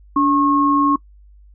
sine tone pair together, 288 / 1086 Hz, D4 / C#6, -34 / -36 cents, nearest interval octave + major seventh, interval 2298 cents, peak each -15 dBFS, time 0.16-0.96 s, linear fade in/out 5 ms, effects noise-tail reverb RT60 0.1 s tail -22 dB re dry + added 50 Hz sine -43 dBFS peak until 1.54 s

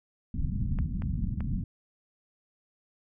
pink low-pass noise, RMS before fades -30 dBFS, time 0.34-1.64 s, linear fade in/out 5 ms, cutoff 240 Hz, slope 48 dB/octave
clicks, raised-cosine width 0.5 ms, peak -28 dBFS, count 3, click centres 0.788 / 1.021 / 1.406 s
effects none

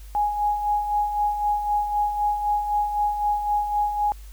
sine tone with tremolo, 830.6 Hz, G#5, in tune, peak -18 dBFS, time 0.15-4.12 s, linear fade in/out 0 ms, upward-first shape sine, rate 3.9 Hz, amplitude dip 55%, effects added 50 Hz sine -38 dBFS peak until 4.32 s + white hiss -53 dBFS RMS until 4.32 s

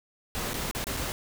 pink noise with dropouts, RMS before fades -32 dBFS, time 0.35-1.12 s, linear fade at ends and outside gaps 0 ms, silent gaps 0.534-0.541 / 0.712-0.749 / 0.842-0.869 / 0.966-0.97 s, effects none

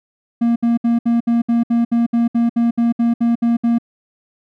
triangle tone bursts, 234.2 Hz, A#3, 8 cents sharp, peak -10 dBFS, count 16, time 0.41-3.785 s, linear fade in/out 10 ms, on 150 ms, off 65 ms, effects none

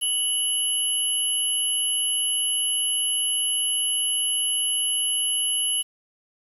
sine tone pair together, 2960 / 11175 Hz, F#7 / F9, 0 / 0 cents, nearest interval octave + major seventh, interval 2300 cents, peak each -24 dBFS, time 0.01-5.83 s, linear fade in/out 20 ms, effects 8-bit

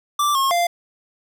square tone with pitch steps, 1172 / 1081 / 694 Hz, D6 / C#6 / F5, -4 / -44 / -11 cents, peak -17 dBFS, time 0.19-0.67 s, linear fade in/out 5 ms, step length 160 ms, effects none

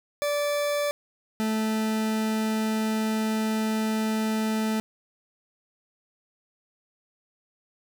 40% pulse tone pair in turn, 582 / 218.8 Hz, D5 / A3, -16 / -9 cents, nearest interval octave + perfect fourth, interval 1693 cents, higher first, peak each -23 dBFS, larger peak neither, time 0.22-0.91 / 1.4-4.8 s, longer second, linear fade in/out 0 ms, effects none

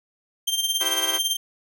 sawtooth tone with tremolo, 3162 Hz, G7, 14 cents sharp, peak -16 dBFS, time 0.47-1.37 s, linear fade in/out 10 ms, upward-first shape sine, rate 18 Hz, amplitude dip 65%
10% pulse chord, C major, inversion first, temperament just, 327 / 392.4 / 523.3 Hz, E4 / G4 / C5, -14 / +2 / 0 cents, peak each -25 dBFS, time 0.8-1.19 s, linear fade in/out 20 ms
effects none

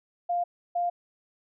sine tone pair in turn, 700 / 700 Hz, F5 / F5, +4 / +4 cents, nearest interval unison, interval 0 cents, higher neither, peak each -24 dBFS, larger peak neither, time 0.29-0.44 / 0.75-0.9 s, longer neither, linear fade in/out 10 ms, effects none

